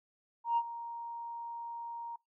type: tone with ADSR envelope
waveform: sine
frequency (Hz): 935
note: A#5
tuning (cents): +5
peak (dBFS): -24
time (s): 0.44-2.16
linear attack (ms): 130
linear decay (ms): 54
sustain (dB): -15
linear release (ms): 5
effects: noise-tail reverb RT60 0.2 s tail -26 dB re dry + tanh soft clip ceiling -22 dBFS